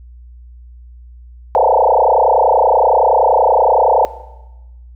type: tone with frequency modulation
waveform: sine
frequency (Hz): 698.5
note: F5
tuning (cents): 0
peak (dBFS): -8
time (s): 1.55-4.05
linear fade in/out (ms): 0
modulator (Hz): 30.6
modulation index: 7.3
effects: noise-tail reverb RT60 1.0 s tail -17 dB re dry + added 60 Hz sine -35 dBFS peak until 4.95 s